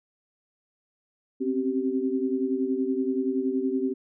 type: tone cluster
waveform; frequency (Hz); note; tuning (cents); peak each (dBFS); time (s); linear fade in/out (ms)
sine; 258.8 / 269.4 / 385.4; C4 / C#4 / G4; -19 / -49 / -29; -28; 1.4-3.94; 20
effects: none